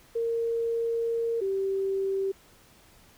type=tone pair in turn; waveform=sine; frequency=461.7 / 388.2 Hz; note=A#4 / G4; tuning=-17 / -17 cents; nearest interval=minor third; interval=300 cents; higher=first; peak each=-25 dBFS; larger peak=neither; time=0.15-1.41 / 1.41-2.32 s; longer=first; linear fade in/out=10 ms; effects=pink hiss -57 dBFS RMS until 3.17 s